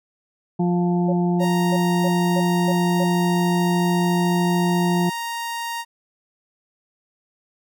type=harmonic tone; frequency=175.7 Hz; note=F3; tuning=11 cents sharp; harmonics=1 / 2 / 4 / 5; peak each=-18 / -24 / -30 / -32 dBFS; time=0.59-5.1 s; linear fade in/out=10 ms
type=tone bursts; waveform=sine; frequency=554.4 Hz; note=C#5; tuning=in tune; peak=-23 dBFS; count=7; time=1.08-3.043 s; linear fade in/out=10 ms; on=49 ms; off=270 ms
type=tone; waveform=sawtooth; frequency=932.3 Hz; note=A#5; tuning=in tune; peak=-22 dBFS; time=1.39-5.85 s; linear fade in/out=50 ms
effects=none